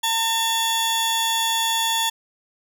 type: tone pair together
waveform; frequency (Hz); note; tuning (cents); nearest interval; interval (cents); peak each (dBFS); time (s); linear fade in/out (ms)
sawtooth; 905 / 3407; A5 / G#7; +48 / +44; octave + major seventh; 2296; -19; 0.03-2.1; 10
effects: none